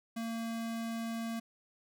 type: tone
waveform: square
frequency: 228.3 Hz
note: A#3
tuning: 36 cents flat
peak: -36 dBFS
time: 0.16-1.4 s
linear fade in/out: 10 ms
effects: none